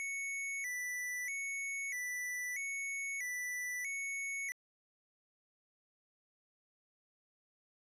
square tone with vibrato, 2093 Hz, C7, in tune, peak -38 dBFS, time 0-4.52 s, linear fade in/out 0 ms, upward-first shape square, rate 0.78 Hz, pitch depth 98 cents each way, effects resampled to 32000 Hz

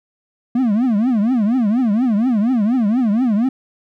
triangle tone with vibrato, 230 Hz, A#3, 23 cents flat, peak -11 dBFS, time 0.55-3.49 s, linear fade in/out 5 ms, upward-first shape triangle, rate 4.2 Hz, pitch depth 280 cents each way, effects none

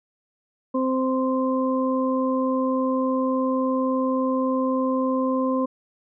harmonic tone, 260.5 Hz, C4, 7 cents flat, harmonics 1 / 2 / 4, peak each -22 / -25 / -28 dBFS, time 0.74-5.66 s, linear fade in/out 10 ms, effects none

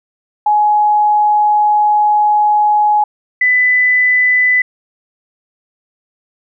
sine tone pair in turn, 840 / 1997.9 Hz, G#5 / B6, +19 / +19 cents, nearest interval octave + minor third, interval 1500 cents, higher second, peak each -8 dBFS, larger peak neither, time 0.46-3.04 / 3.41-4.62 s, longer first, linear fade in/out 5 ms, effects none

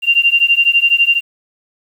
sine beating tone pair, 2773 / 2785 Hz, F7 / F7, -13 / -5 cents, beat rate 12 Hz, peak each -12 dBFS, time 0.02-1.21 s, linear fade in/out 50 ms, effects 7-bit

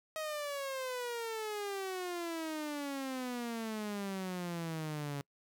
sawtooth exponential sweep, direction down, 634 to 140 Hz, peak -33 dBFS, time 0.16-5.21 s, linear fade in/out 0 ms, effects noise-tail reverb RT60 0.1 s tail -26 dB re dry

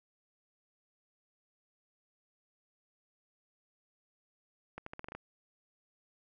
accelerating click train, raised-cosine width 0.5 ms, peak -27 dBFS, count 8, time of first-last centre 4.78-5.15 s, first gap 84 ms, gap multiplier 0.84, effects none

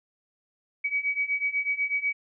sine beating tone pair, 2266 / 2274.1 Hz, C#7 / C#7, +37 / +44 cents, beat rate 8.1 Hz, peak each -29 / -27 dBFS, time 0.84-2.13 s, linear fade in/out 10 ms, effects none

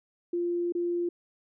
sine tone with dropouts, 347.5 Hz, F4, 9 cents flat, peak -26 dBFS, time 0.33-1.09 s, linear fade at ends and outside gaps 5 ms, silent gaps 0.723-0.75 s, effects none

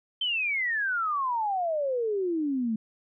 sine exponential sweep, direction down, 3136 to 213.8 Hz, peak -25 dBFS, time 0.21-2.76 s, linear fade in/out 5 ms, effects none

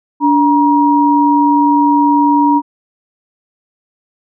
sine tone pair together, 289.7 / 950 Hz, D4 / A#5, -24 / +33 cents, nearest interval octave + major sixth, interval 2057 cents, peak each -10 dBFS, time 0.2-2.62 s, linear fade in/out 50 ms, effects none

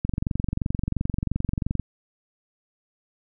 click train, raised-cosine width 5 ms, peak -12 dBFS, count 41, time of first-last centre 0.05-1.797 s, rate 22.9 Hz, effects none

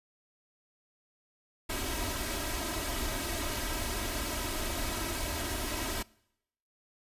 pink noise with comb filter, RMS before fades -34 dBFS, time 1.69-6.03 s, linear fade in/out 10 ms, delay 3.1 ms, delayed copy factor +0.75, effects noise-tail reverb RT60 0.8 s tail -24 dB re dry + resampled to 32000 Hz

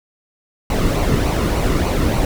brown noise with flanger, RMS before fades -17 dBFS, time 0.7-2.25 s, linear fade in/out 2 ms, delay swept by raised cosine 0.58 to 1.29 ms, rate 3.4 Hz, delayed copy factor -0.5, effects none

